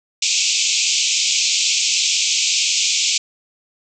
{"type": "band-pass noise", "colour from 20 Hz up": "white", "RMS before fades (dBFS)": -18, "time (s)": [0.22, 3.18], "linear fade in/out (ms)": 5, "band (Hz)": [2300, 7500], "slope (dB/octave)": 96, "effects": []}